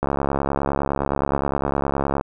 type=click train; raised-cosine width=1 ms; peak=-7 dBFS; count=153; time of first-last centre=0.03-2.211 s; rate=69.7 Hz; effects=none